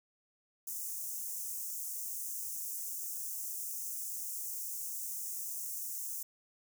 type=high-pass noise; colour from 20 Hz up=white; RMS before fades=-40 dBFS; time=0.67-6.23 s; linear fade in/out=5 ms; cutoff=6000 Hz; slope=48 dB/octave; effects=none